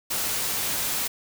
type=noise; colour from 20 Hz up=white; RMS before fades=-27 dBFS; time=0.1-1.08 s; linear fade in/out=10 ms; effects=none